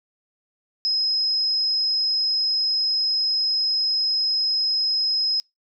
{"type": "tone", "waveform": "sine", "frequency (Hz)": 5110, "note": "D#8", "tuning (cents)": 45, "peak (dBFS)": -19, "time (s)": [0.85, 5.4], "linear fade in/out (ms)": 0, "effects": ["noise-tail reverb RT60 0.2 s tail -26 dB re dry"]}